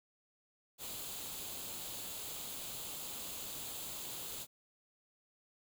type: noise with comb filter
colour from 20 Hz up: white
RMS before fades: -44 dBFS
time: 0.78-4.47 s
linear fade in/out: 50 ms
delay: 0.27 ms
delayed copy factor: +0.55
effects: none